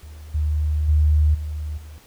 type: tone with level steps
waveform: sine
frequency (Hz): 75.8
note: D#2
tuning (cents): -45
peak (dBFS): -36 / -18 / -13 / -25 / -36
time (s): 0.03-1.98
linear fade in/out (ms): 0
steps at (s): 0.34 / 0.88 / 1.34 / 1.77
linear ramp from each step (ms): 10
effects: pink hiss -51 dBFS RMS until 2.06 s